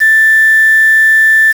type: tone with quantisation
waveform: sine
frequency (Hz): 1767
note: A6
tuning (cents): +7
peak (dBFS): -4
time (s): 0-1.53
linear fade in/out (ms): 20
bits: 4
effects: none